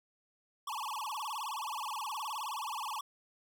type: tone with vibrato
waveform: square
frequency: 987.8 Hz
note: B5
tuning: in tune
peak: -37 dBFS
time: 0.67-3.01 s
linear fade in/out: 5 ms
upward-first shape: sine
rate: 19 Hz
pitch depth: 280 cents each way
effects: none